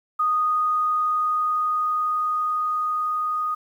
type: tone with level ramp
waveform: sine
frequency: 1239 Hz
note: D#6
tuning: 8 cents flat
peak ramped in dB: -18 to -22 dBFS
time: 0.19-3.55 s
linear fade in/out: 10 ms
effects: 9-bit

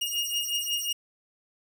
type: beating tone pair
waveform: sawtooth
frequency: 2849 / 2854.5 Hz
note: F7 / F7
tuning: +34 / +37 cents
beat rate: 5.5 Hz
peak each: -27 / -27 dBFS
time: 0.01-0.93 s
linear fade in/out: 10 ms
effects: none

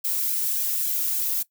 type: noise with flanger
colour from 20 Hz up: violet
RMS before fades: -25 dBFS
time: 0.04-1.43 s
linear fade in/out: 10 ms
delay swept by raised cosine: 1.2 to 2.3 ms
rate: 3.6 Hz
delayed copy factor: +0.65
effects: noise-tail reverb RT60 0.1 s tail -19 dB re dry

